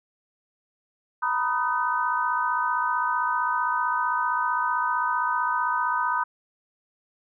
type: chord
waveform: sine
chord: B major seventh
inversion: third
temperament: equal with one note detuned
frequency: 932.3 / 987.8 / 1244.5 / 1518.1 Hz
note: A#5 / B5 / D#6 / F#6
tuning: 0 / 0 / 0 / +44 cents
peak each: -30 / -26 / -27 / -29 dBFS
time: 1.22-6.24 s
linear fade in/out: 10 ms
effects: none